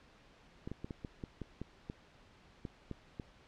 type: clicks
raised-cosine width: 3 ms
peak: -28 dBFS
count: 12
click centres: 0.675 / 0.716 / 0.845 / 0.908 / 1.048 / 1.238 / 1.417 / 1.616 / 1.899 / 2.652 / 2.913 / 3.198 s
effects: pink hiss -62 dBFS RMS until 3.47 s + low-pass 4000 Hz 12 dB/octave